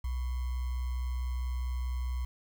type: tone with sample-and-hold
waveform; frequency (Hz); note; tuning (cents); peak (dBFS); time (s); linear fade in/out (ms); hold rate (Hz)
sine; 62.3; B1; +16; -30; 0.04-2.25; 5; 1050
effects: none